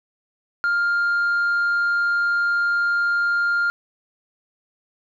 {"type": "tone with tanh clipping", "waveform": "sine", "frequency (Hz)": 1402, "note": "F6", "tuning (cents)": 6, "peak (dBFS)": -18, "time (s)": [0.64, 3.7], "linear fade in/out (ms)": 0, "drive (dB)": 1, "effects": []}